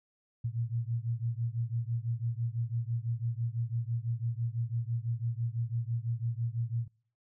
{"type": "beating tone pair", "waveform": "sine", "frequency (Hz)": [114.2, 120.2], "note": ["A#2", "B2"], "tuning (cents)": [-35, -46], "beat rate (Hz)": 6, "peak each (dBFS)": [-33, -34], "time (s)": [0.44, 6.88], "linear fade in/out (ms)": 10, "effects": ["noise-tail reverb RT60 0.5 s tail -25 dB re dry"]}